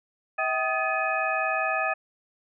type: tone cluster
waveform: sine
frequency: 644 / 769 / 1252 / 1720 / 2510 Hz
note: E5 / G5 / D#6 / A6 / D#7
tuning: -41 / -33 / +10 / -40 / +15 cents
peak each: -30 dBFS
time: 0.38-1.94 s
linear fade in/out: 10 ms
effects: none